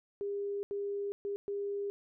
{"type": "tone bursts at uneven times", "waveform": "sine", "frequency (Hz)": 403.2, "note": "G4", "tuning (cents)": 49, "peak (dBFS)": -33, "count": 4, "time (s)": [[0.21, 0.63], [0.71, 1.12], [1.25, 1.36], [1.48, 1.9]], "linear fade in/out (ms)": 0, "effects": []}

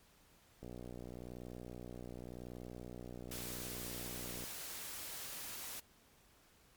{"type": "click train", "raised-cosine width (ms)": 2, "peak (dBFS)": -35, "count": 233, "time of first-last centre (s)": [0.63, 4.44], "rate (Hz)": 60.9}
{"type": "noise", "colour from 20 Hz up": "white", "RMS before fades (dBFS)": -46, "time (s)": [3.31, 5.8], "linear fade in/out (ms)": 5}
{"effects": ["pink hiss -67 dBFS RMS until 6.76 s", "MP3 96 kbps"]}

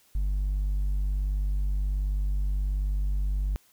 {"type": "tone with hard clipping", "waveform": "triangle", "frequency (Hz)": 49.33, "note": "G1", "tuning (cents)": 12, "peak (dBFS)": -23, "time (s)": [0.15, 3.56], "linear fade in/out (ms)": 0, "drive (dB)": 1, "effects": ["white hiss -62 dBFS RMS until 3.72 s"]}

